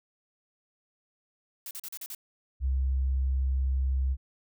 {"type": "noise bursts", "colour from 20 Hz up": "blue", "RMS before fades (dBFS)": -39, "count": 6, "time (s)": [1.66, 2.149], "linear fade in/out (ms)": 2, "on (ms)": 49, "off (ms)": 39}
{"type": "tone", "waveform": "sine", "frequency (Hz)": 66, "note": "C2", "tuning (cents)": 16, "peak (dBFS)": -24, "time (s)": [2.6, 4.17], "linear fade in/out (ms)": 50}
{"effects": []}